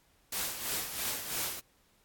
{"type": "noise with tremolo", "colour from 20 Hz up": "white", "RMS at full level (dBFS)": -33, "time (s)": [0.32, 1.6], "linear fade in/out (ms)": 5, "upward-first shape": "sine", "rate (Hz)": 3, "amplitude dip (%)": 60, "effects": ["pink hiss -68 dBFS RMS until 2.04 s", "AAC 64 kbps"]}